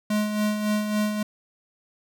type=tone with tremolo; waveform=square; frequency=210.9 Hz; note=G#3; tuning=27 cents sharp; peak=-21 dBFS; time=0.1-1.23 s; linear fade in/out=5 ms; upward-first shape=sine; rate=3.6 Hz; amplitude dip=50%; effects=none